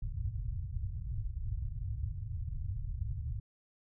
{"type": "low-pass noise", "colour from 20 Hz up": "white", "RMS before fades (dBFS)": -37, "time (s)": [0.02, 3.4], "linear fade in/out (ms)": 2, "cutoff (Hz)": 120, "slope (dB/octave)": 48, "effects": []}